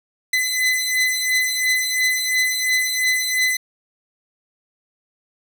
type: beating tone pair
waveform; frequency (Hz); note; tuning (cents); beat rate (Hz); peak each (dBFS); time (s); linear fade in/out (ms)
sawtooth; 2017 / 2019.9; B6 / B6; +36 / +38; 2.9; -19 / -16; 0.33-3.57; 5
effects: none